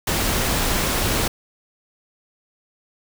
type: noise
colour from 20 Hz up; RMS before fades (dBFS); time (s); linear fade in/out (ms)
pink; -21; 0.07-1.28; 5
effects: none